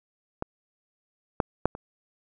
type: clicks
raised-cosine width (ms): 1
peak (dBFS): -15 / -7 / -6 / -24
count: 4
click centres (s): 0.424 / 1.402 / 1.656 / 1.751
effects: none